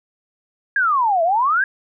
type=exponential two-way sweep; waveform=sine; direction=down then up; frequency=1661.2 to 643 to 1661.2 Hz; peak=-14 dBFS; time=0.76-1.64 s; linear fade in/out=2 ms; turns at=1.23 s; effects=none